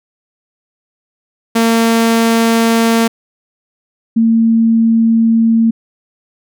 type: tone pair in turn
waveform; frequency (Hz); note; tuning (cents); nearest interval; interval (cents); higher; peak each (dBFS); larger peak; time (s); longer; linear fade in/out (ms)
sawtooth / sine; 228.3 / 227; A#3 / A#3; -36 / -46; unison; 10; first; -5 / -7; first; 1.55-3.08 / 4.16-5.71; second; 10
effects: none